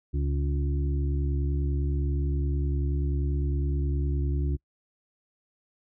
harmonic tone with a mistuned harmonic, 70.6 Hz, C#2, 32 cents sharp, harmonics 1 / 2 / 4 / 5, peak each -25 / -31 / -37 / -39 dBFS, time 0.13-4.57 s, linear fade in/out 20 ms, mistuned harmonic 1, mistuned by +17 cents, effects noise-tail reverb RT60 0.1 s tail -26 dB re dry

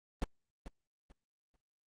brown noise with echo, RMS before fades -32 dBFS, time 0.22-0.24 s, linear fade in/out 0 ms, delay 440 ms, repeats 3, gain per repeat -12 dB, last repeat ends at 1.56 s, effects low-pass 9000 Hz 12 dB/octave + Opus 24 kbps

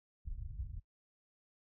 pink low-pass noise, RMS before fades -43 dBFS, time 0.25-0.8 s, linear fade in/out 10 ms, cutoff 100 Hz, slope 24 dB/octave, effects noise-tail reverb RT60 0.1 s tail -19 dB re dry

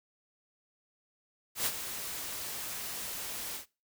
white noise with ADSR envelope, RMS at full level -29 dBFS, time 1.55-3.66 s, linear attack 110 ms, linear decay 46 ms, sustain -10 dB, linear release 110 ms, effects noise-tail reverb RT60 0.3 s tail -22 dB re dry

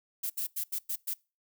violet noise bursts at uneven times, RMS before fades -33 dBFS, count 6, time 0.23-0.3 / 0.37-0.47 / 0.56-0.64 / 0.72-0.79 / 0.89-0.96 / 1.07-1.14 s, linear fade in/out 10 ms, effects noise-tail reverb RT60 0.3 s tail -24 dB re dry

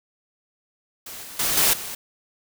white noise with level steps, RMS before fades -37 / -39 / -23 / -18 / -33 dBFS, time 1.06-1.95 s, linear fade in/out 5 ms, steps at 1.23 / 1.39 / 1.57 / 1.73 s, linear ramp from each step 5 ms, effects none

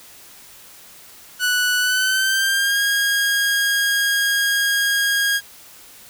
sawtooth tone with pitch glide, 1480 to 1632.7 Hz, F#6 to G#6, 0 to -30 cents, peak -13 dBFS, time 1.39-5.41 s, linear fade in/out 50 ms, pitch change +170 cents, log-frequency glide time 1.79-2.81 s, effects white hiss -44 dBFS RMS until 6.09 s

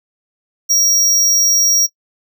square tone, 5660 Hz, F8, 22 cents sharp, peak -11 dBFS, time 0.69-1.87 s, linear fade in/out 20 ms, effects noise-tail reverb RT60 0.1 s tail -18 dB re dry

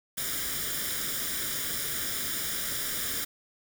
white noise with comb filter, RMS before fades -32 dBFS, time 0.17-3.25 s, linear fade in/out 10 ms, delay 0.57 ms, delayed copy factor +0.7, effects none

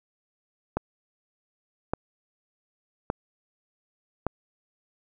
click train, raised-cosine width 1 ms, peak -11 dBFS, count 4, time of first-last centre 0.77-4.267 s, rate 0.858 Hz, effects none

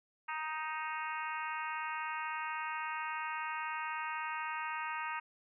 harmonic tone with a mistuned harmonic, 312.1 Hz, D#4, 5 cents sharp, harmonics 3 / 4 / 5 / 6 / 7 / 8 / 9, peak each -40 / -42 / -44 / -46 / -47 / -48 / -49 dBFS, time 0.28-5.2 s, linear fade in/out 10 ms, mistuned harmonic 9, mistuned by -33 cents, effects none

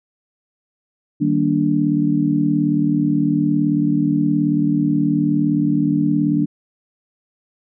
sine chord, Eb major seventh, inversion none, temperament just, 155.56 / 194.45 / 233.3 / 291.7 Hz, Eb3 / G3 / Bb3 / D4, 0 / -14 / +2 / -12 cents, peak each -21 / -22 / -22 / -17 dBFS, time 1.2-6.46 s, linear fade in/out 20 ms, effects none

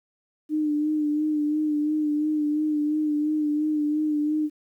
sine tone with vibrato, 301.9 Hz, D4, 48 cents sharp, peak -21 dBFS, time 0.49-4.5 s, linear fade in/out 50 ms, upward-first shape sine, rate 2.9 Hz, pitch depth 34 cents each way, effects 10-bit

